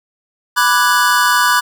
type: chord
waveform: square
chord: G# half-diminished seventh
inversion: first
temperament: equal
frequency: 987.8 / 1174.7 / 1480 / 1661.2 Hz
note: B5 / D6 / F#6 / G#6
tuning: 0 / 0 / 0 / 0 cents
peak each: -16 / -17 / -16 / -19 dBFS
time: 0.56-1.61 s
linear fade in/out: 20 ms
effects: none